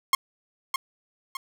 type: tone with echo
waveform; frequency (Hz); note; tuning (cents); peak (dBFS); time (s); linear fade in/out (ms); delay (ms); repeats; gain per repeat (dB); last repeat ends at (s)
sawtooth; 1073; C6; +43; -13; 0.13-0.15; 2; 610; 2; -7; 1.37
effects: none